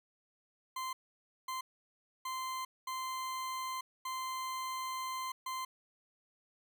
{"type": "tone bursts at uneven times", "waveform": "40% pulse", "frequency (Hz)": 1039, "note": "C6", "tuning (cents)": -12, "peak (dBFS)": -36, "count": 6, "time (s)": [[0.76, 0.93], [1.48, 1.61], [2.25, 2.65], [2.87, 3.81], [4.05, 5.32], [5.46, 5.65]], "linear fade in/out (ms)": 5, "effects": []}